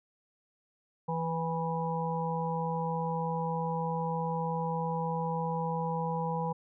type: harmonic tone with a mistuned harmonic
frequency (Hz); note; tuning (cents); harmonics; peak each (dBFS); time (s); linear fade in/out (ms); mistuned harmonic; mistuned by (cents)
164.81; E3; 0; 1 / 3 / 5 / 6; -33 / -36 / -36 / -36; 1.08-6.53; 10; 6; -17
effects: none